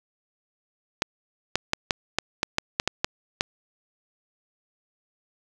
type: clicks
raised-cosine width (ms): 0.2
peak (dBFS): -4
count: 11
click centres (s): 1.021 / 1.556 / 1.734 / 1.908 / 2.186 / 2.431 / 2.584 / 2.799 / 2.876 / 3.045 / 3.409
effects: none